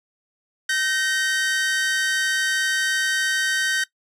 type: tone pair together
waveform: sawtooth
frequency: 1541.8 / 1864.7 Hz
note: G6 / A#6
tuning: -29 / 0 cents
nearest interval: minor third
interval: 329 cents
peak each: -18 / -21 dBFS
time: 0.69-3.84 s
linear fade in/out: 5 ms
effects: noise-tail reverb RT60 0.1 s tail -19 dB re dry + low-pass 10000 Hz 12 dB/octave